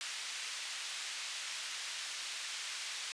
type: band-pass noise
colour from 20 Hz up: pink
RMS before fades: -42 dBFS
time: 0.01-3.12 s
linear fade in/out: 0 ms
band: 2200 to 7100 Hz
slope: 12 dB/octave
effects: resampled to 22050 Hz